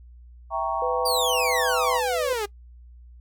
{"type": "chord", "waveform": "sine", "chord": "E diminished seventh", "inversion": "none", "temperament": "equal", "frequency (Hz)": [659.3, 784, 932.3, 1108.7], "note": ["E5", "G5", "Bb5", "Db6"], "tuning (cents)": [0, 0, 0, 0], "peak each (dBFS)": -29, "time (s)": [0.5, 2.01], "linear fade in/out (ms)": 50}
{"type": "tone", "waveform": "sine", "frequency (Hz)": 499.3, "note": "B4", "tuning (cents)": 19, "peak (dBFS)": -25, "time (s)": [0.82, 2.33], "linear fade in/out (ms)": 2}
{"type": "exponential sweep", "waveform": "sawtooth", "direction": "down", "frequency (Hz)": [4849, 398], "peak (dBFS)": -21, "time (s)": [1.05, 2.46], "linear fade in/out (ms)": 10}
{"effects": ["noise-tail reverb RT60 0.1 s tail -21 dB re dry", "added 60 Hz sine -44 dBFS peak until 3.2 s"]}